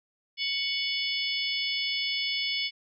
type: harmonic tone with a mistuned harmonic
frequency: 740 Hz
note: F#5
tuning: in tune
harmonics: 3 / 4 / 5 / 6 / 7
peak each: -32 / -33 / -34 / -35 / -35 dBFS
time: 0.37-2.71 s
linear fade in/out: 50 ms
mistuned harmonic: 5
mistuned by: -120 cents
effects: none